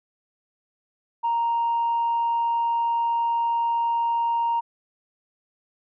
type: tone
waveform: sine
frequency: 932.3 Hz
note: A#5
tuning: in tune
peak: -19 dBFS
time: 1.23-4.61 s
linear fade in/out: 20 ms
effects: tanh soft clip ceiling -17 dBFS